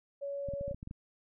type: tone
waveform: sine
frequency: 562 Hz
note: C#5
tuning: 24 cents sharp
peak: -35 dBFS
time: 0.21-0.74 s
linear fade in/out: 20 ms
type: clicks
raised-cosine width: 5 ms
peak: -30 dBFS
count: 9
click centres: 0.487 / 0.537 / 0.611 / 0.68 / 0.712 / 0.745 / 0.829 / 0.874 / 0.911 s
effects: none